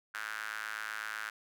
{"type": "tone with high-pass filter", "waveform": "square", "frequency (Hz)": 54, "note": "A1", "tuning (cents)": -32, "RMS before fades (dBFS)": -40, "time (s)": [0.14, 1.3], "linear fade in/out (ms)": 5, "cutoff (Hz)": 1500, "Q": 5.2, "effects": []}